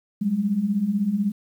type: beating tone pair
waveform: sine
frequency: 190.8 / 206.8 Hz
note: G3 / G#3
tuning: -47 / -7 cents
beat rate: 16 Hz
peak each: -26 / -21 dBFS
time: 0.21-1.32 s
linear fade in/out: 10 ms
effects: 9-bit